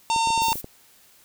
harmonic tone, 910 Hz, A#5, 42 cents flat, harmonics 1 / 3 / 4 / 5 / 6 / 7 / 8 / 9 / 10, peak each -20 / -30 / -32 / -34 / -36 / -37 / -38 / -39 / -40 dBFS, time 0.1-0.53 s, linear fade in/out 0 ms
clicks, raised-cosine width 2 ms, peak -22 dBFS, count 9, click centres 0.162 / 0.273 / 0.304 / 0.377 / 0.42 / 0.484 / 0.52 / 0.556 / 0.644 s
violet noise, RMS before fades -33 dBFS, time 0.41-0.62 s, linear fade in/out 20 ms
effects white hiss -55 dBFS RMS until 1.24 s

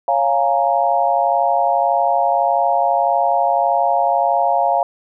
sine chord, Bb minor seventh, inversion first, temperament equal, 554.4 / 698.5 / 830.6 / 932.3 Hz, Db5 / F5 / Ab5 / Bb5, 0 / 0 / 0 / 0 cents, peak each -21 / -16 / -19 / -21 dBFS, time 0.08-4.83 s, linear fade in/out 2 ms, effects none

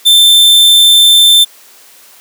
45% pulse tone, 3554 Hz, A7, 17 cents sharp, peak -3 dBFS, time 0.05-1.45 s, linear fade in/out 20 ms, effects white hiss -40 dBFS RMS until 2.2 s + high-pass 300 Hz 12 dB/octave

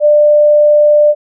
sine tone, 595 Hz, D5, 22 cents sharp, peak -4 dBFS, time 0-1.15 s, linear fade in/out 50 ms, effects none

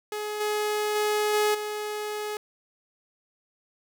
sawtooth tone with level steps, 421.5 Hz, G#4, 26 cents sharp, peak -26 / -21 / -19 / -17 / -26 dBFS, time 0.12-2.37 s, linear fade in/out 2 ms, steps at 0.4 / 0.95 / 1.33 / 1.54 s, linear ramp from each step 10 ms, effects none

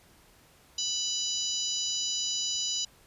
harmonic tone, 987.8 Hz, B5, in tune, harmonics 3 / 4 / 5 / 6 / 7, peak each -35 / -35 / -35 / -35 / -35 dBFS, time 0.78-2.85 s, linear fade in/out 5 ms, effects pink hiss -59 dBFS RMS until 3.06 s + resampled to 32000 Hz

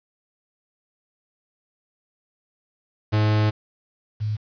45% pulse / sine tone pair in turn, 106.8 / 106.8 Hz, G#2 / G#2, +49 / +49 cents, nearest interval unison, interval 0 cents, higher neither, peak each -17 / -22 dBFS, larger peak first, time 3.12-3.51 / 4.2-4.37 s, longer first, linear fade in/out 20 ms, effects resampled to 11025 Hz + 8-bit

